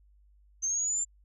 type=linear sweep; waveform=sine; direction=up; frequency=6240 to 7310 Hz; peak=-27 dBFS; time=0.62-1.05 s; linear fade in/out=20 ms; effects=added 50 Hz sine -58 dBFS peak until 1.24 s